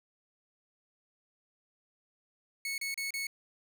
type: tone bursts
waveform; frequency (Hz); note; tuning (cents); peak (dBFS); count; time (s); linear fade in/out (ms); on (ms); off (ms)
sawtooth; 2204; C#7; -11; -30; 4; 2.65-3.269; 2; 130; 33
effects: none